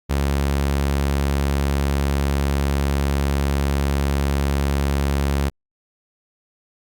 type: tone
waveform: sawtooth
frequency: 70 Hz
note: C#2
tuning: 18 cents sharp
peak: -14 dBFS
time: 0.09-5.5 s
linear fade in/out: 20 ms
effects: Opus 48 kbps